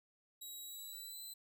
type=tone with pitch glide; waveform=10% pulse; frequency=3860 to 4024 Hz; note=B7 to B7; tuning=-40 to +32 cents; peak=-40 dBFS; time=0.41-1.34 s; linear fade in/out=10 ms; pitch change=+72 cents; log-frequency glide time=0.63-1.22 s; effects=none